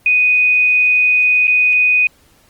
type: tone with dropouts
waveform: sine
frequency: 2489 Hz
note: D#7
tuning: in tune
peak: -9 dBFS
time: 0.06-2.07 s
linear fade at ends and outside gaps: 2 ms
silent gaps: 1.471-1.478 s
effects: pink hiss -52 dBFS RMS until 2.49 s + Opus 24 kbps